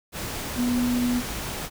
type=tone in noise; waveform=sine; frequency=244.7 Hz; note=B3; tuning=16 cents flat; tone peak=-21 dBFS; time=0.55-1.23 s; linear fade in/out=50 ms; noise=pink; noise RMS=-32 dBFS; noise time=0.12-1.7 s; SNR=+8 dB; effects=none